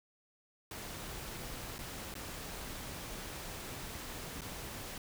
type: noise with dropouts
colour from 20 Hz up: pink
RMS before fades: -44 dBFS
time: 0.71-4.98 s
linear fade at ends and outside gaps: 2 ms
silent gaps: 1.783-1.789 / 2.141-2.152 / 4.409-4.417 s
effects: none